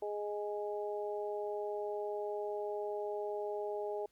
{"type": "harmonic tone", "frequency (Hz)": 207.5, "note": "G#3", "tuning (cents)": -1, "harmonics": [2, 3, 4], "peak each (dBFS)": [-37, -41, -43], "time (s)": [0.02, 4.06], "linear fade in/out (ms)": 5, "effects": ["pink hiss -74 dBFS RMS until 4.11 s", "MP3 96 kbps"]}